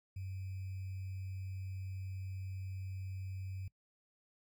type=tone with sample-and-hold; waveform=sine; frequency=94.8 Hz; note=F#2; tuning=43 cents sharp; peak=-40 dBFS; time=0.16-3.68 s; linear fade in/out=5 ms; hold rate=2450 Hz; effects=noise-tail reverb RT60 0.1 s tail -21 dB re dry